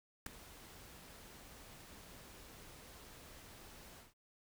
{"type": "noise with ADSR envelope", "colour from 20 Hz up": "pink", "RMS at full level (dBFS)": -38, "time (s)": [0.26, 4.14], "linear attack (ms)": 5, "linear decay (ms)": 4, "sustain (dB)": -18, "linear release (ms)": 170, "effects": []}